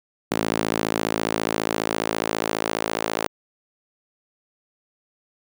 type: tone with high-pass filter sweep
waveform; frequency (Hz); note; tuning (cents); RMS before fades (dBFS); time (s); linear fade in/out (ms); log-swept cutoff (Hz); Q
sawtooth; 54.7; A1; -9; -25; 0.31-3.28; 10; 260 to 460; 1
effects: none